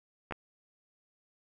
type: clicks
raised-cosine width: 0.5 ms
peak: -23 / -21 dBFS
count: 2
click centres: 0.31 / 0.323 s
effects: none